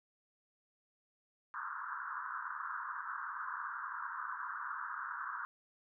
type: band-pass noise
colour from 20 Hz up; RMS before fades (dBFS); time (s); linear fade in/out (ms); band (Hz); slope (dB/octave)
white; -42; 1.54-5.45; 0; 970 to 1600; 96
effects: none